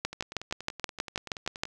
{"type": "two click trains", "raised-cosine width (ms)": 0.2, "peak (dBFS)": [-22, -11], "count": [17, 11], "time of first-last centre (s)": [[0.13, 1.654], [0.05, 1.635]], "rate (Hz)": [10.5, 6.31], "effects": []}